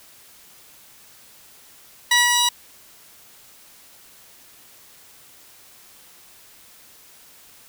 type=tone pair together; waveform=15% pulse; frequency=968 / 1934.2 Hz; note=B5 / B6; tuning=-35 / -37 cents; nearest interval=octave; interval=1198 cents; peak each=-12 dBFS; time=2.11-2.49 s; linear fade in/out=5 ms; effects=white hiss -49 dBFS RMS until 7.68 s